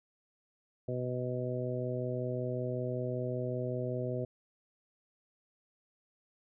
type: harmonic tone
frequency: 125.3 Hz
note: B2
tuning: 25 cents sharp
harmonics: 1 / 2 / 3 / 4 / 5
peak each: -36 / -41 / -39 / -39 / -40 dBFS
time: 0.88-4.25 s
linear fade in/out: 5 ms
effects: none